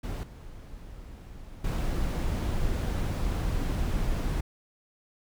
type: noise with level steps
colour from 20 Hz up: brown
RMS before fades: -32 / -44 / -28 dBFS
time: 0.03-4.41 s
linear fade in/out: 10 ms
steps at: 0.23 / 1.64 s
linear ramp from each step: 5 ms
effects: none